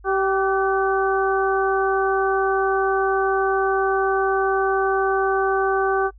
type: harmonic tone with a mistuned harmonic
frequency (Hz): 386.8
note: G4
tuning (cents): -23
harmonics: 1 / 2 / 3 / 4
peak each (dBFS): -20 / -23 / -25 / -26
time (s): 0.04-6.11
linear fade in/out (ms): 50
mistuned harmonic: 4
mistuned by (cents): -36
effects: noise-tail reverb RT60 0.1 s tail -23 dB re dry + added 50 Hz sine -43 dBFS peak until 6.18 s